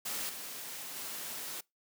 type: noise with level steps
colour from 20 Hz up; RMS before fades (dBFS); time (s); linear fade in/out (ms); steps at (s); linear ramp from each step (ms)
white; -37 / -43 / -41; 0.05-1.61; 10; 0.29 / 0.96; 5
effects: noise-tail reverb RT60 0.2 s tail -24 dB re dry + high-pass 150 Hz 12 dB/octave

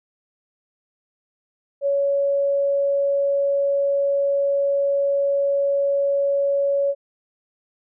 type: tone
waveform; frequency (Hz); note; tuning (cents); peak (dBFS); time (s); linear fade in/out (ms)
sine; 560; C#5; +18; -17; 1.81-6.95; 50
effects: none

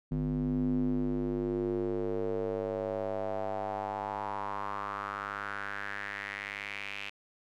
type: tone with band-pass filter sweep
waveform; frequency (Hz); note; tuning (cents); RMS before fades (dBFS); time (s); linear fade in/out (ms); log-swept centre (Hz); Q
square; 50.4; G1; +49; -34; 0.11-7.1; 10; 200 to 2600; 4.2
effects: none

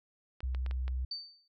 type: clicks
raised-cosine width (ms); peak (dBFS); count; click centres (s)
0.3; -29; 5; 0.405 / 0.548 / 0.663 / 0.711 / 0.88
type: tone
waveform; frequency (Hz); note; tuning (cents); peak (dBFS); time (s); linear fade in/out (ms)
sine; 63.7; C2; -46; -31; 0.43-1.05; 5
type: tone with exponential decay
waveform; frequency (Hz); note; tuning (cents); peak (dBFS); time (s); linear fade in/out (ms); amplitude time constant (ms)
sine; 4579; D8; -45; -33; 1.11-1.48; 5; 80
effects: none

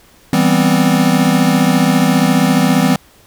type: chord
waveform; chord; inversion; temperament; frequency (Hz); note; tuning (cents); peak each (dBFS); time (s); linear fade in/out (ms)
square; C major seventh; first; equal; 164.81 / 196 / 246.9 / 261.6; E3 / G3 / B3 / C4; 0 / 0 / 0 / 0; -16; 0.33-2.96; 2
effects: pink hiss -47 dBFS RMS until 3.26 s

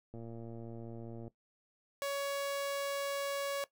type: click train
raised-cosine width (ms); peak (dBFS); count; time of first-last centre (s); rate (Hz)
2; -34; 132; 0.14-1.279; 115
type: tone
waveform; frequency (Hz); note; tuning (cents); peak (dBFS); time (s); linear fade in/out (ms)
sawtooth; 560; C#5; +18; -30; 2.02-3.64; 0
effects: noise-tail reverb RT60 0.1 s tail -17 dB re dry

